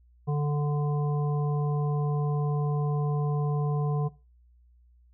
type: harmonic tone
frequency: 146.83 Hz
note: D3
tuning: in tune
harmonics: 1 / 3 / 5 / 7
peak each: -24 / -34 / -38 / -41 dBFS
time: 0.27-4.09 s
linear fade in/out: 20 ms
effects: noise-tail reverb RT60 0.3 s tail -19 dB re dry + added 60 Hz sine -56 dBFS peak until 5.13 s